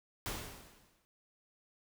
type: noise with exponential decay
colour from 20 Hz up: pink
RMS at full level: -37 dBFS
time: 0.26-1.05 s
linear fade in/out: 0 ms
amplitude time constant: 170 ms
effects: none